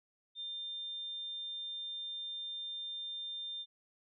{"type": "tone", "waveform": "sine", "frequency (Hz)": 3600, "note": "A7", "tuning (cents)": 39, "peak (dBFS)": -39, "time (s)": [0.35, 3.66], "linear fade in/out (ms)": 50, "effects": []}